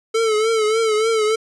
square tone with vibrato, 440 Hz, A4, in tune, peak -16 dBFS, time 0.14-1.36 s, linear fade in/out 10 ms, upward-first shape triangle, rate 3.4 Hz, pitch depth 76 cents each way, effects resampled to 22050 Hz

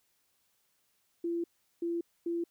sine tone bursts at uneven times, 340 Hz, F4, 46 cents flat, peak -30 dBFS, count 3, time 1.24-1.44 / 1.82-2.01 / 2.26-2.44 s, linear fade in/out 5 ms, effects white hiss -74 dBFS RMS until 2.5 s

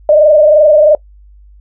sine tone with frequency modulation, 606 Hz, D#5, 46 cents flat, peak -3 dBFS, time 0.09-0.95 s, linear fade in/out 2 ms, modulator 22.9 Hz, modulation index 1.1, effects noise-tail reverb RT60 0.1 s tail -22 dB re dry + added 50 Hz sine -37 dBFS peak until 1.6 s

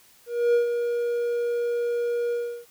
triangle tone with ADSR envelope, 476.1 Hz, A#4, 37 cents sharp, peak -14 dBFS, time 0.26-2.66 s, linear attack 280 ms, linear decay 120 ms, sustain -7 dB, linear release 340 ms, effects white hiss -56 dBFS RMS until 2.7 s

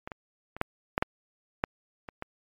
clicks, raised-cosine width 0.5 ms, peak -22 / -22 / -25 / -9 / -9 / -8 / -9 / -24 / -20 dBFS, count 9, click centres 0.075 / 0.118 / 0.566 / 0.614 / 0.979 / 1.025 / 1.639 / 2.088 / 2.224 s, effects MP3 64 kbps

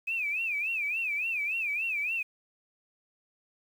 sine tone with vibrato, 2500 Hz, D#7, 8 cents sharp, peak -28 dBFS, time 0.07-2.23 s, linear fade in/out 10 ms, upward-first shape sine, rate 3.5 Hz, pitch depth 160 cents each way, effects 9-bit

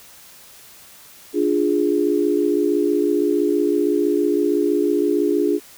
sine chord, D diminished, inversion none, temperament equal, 293.7 / 349.2 / 415.3 Hz, D4 / F4 / Ab4, 0 / 0 / 0 cents, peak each -20 dBFS, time 1.33-5.6 s, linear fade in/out 50 ms, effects white hiss -45 dBFS RMS until 5.77 s

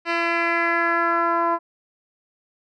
10% pulse tone with low-pass filter sweep, 338.1 Hz, E4, 44 cents sharp, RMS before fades -21 dBFS, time 0.05-1.59 s, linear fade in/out 50 ms, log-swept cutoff 3200 to 1000 Hz, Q 2.7, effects none

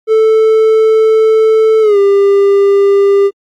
triangle tone with pitch glide, 440 to 398.8 Hz, A4 to G4, 0 to +30 cents, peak -3 dBFS, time 0.07-3.31 s, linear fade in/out 50 ms, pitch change -170 cents, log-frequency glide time 1.81-1.98 s, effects AAC 64 kbps

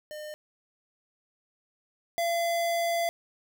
square tone pair in turn, 606 / 680.2 Hz, D#5 / F5, -46 / -46 cents, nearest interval major second, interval 200 cents, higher second, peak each -38 / -26 dBFS, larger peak second, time 0.11-0.34 / 2.18-3.09 s, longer second, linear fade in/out 0 ms, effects 11-bit

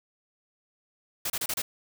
white noise bursts, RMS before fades -30 dBFS, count 5, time 1.25-1.62 s, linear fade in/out 5 ms, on 50 ms, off 30 ms, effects none

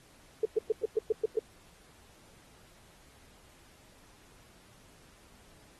sine tone bursts, 438.1 Hz, A4, 7 cents flat, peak -23 dBFS, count 8, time 0.43-1.392 s, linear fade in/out 5 ms, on 24 ms, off 110 ms, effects pink hiss -60 dBFS RMS until 5.79 s + AAC 32 kbps

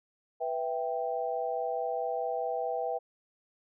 sine chord, E minor, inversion second, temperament equal, 493.9 / 659.3 / 784 Hz, B4 / E5 / G5, 0 / 0 / 0 cents, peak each -34 dBFS, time 0.4-2.99 s, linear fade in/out 20 ms, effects none

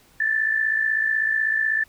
sine tone with amplitude modulation, 1760 Hz, A6, in tune, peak -16 dBFS, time 0.2-1.84 s, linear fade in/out 5 ms, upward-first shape sine, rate 56.1 Hz, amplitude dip 65%, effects pink hiss -56 dBFS RMS until 1.88 s

